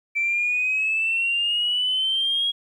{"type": "exponential sweep", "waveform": "sine", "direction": "up", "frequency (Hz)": [2326, 3312], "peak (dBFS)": -19, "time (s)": [0.15, 2.52], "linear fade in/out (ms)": 20, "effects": ["tanh soft clip ceiling -15 dBFS", "10-bit"]}